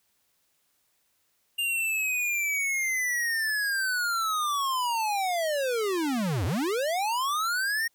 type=linear two-way sweep; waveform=square; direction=down then up; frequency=2814 to 79.1 to 1873 Hz; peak=-26 dBFS; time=1.58-7.88 s; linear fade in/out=10 ms; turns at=6.45 s; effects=white hiss -71 dBFS RMS until 7.94 s